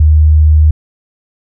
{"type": "tone", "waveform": "sine", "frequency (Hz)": 76.9, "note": "D#2", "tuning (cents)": -20, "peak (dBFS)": -3, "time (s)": [0, 0.71], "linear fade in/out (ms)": 5, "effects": []}